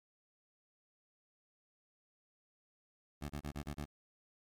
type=tone bursts; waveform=15% pulse; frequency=73.4 Hz; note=D2; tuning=in tune; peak=-33 dBFS; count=6; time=3.21-3.856 s; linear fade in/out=20 ms; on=86 ms; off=26 ms; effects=MP3 96 kbps